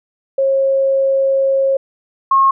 sine tone pair in turn, 541 / 1082 Hz, C#5 / C#6, -42 / -42 cents, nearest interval octave, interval 1200 cents, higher second, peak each -11 / -8 dBFS, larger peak second, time 0.38-1.77 / 2.31-2.51 s, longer first, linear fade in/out 5 ms, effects none

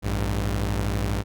sawtooth tone pair together, 56.12 / 100 Hz, A1 / G2, +35 / +35 cents, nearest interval minor seventh, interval 1000 cents, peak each -22 dBFS, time 0.02-1.24 s, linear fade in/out 50 ms, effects none

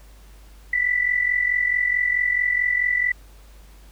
sine tone with amplitude modulation, 1975.5 Hz, B6, in tune, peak -15 dBFS, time 0.73-3.12 s, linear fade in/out 5 ms, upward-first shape sine, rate 44.6 Hz, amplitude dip 70%, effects added 50 Hz sine -44 dBFS peak until 3.91 s + pink hiss -54 dBFS RMS until 3.91 s

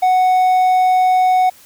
triangle tone, 740 Hz, F#5, in tune, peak -8 dBFS, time 0.02-1.5 s, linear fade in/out 10 ms, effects white hiss -45 dBFS RMS until 1.65 s

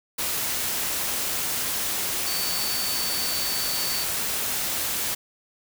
sine tone in noise, 4500 Hz, C#8, 25 cents sharp, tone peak -30 dBFS, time 2.26-4.04 s, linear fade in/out 10 ms, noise white, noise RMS -27 dBFS, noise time 0.18-5.15 s, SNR -6 dB, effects none

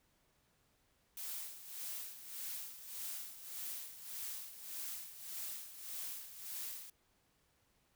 blue noise with tremolo, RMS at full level -43 dBFS, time 1.17-6.9 s, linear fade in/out 2 ms, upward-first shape sine, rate 1.7 Hz, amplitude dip 70%, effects pink hiss -75 dBFS RMS until 7.95 s

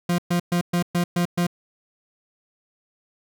40% pulse tone bursts, 174.61 Hz, F3, in tune, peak -18 dBFS, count 7, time 0.09-1.468 s, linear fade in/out 5 ms, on 94 ms, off 120 ms, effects none

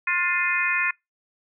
harmonic tone with a mistuned harmonic, 354.8 Hz, F4, 27 cents sharp, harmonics 3 / 4 / 5 / 6 / 7, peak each -30 / -29 / -26 / -27 / -25 dBFS, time 0.07-0.91 s, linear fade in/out 5 ms, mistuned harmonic 6, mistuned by -31 cents, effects noise-tail reverb RT60 0.2 s tail -26 dB re dry

